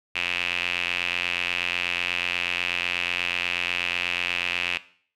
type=tone with band-pass filter; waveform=sawtooth; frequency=88.2 Hz; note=F2; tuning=18 cents sharp; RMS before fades=-27 dBFS; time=0.15-4.78 s; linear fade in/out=10 ms; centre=2600 Hz; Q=6.3; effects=noise-tail reverb RT60 0.5 s tail -17 dB re dry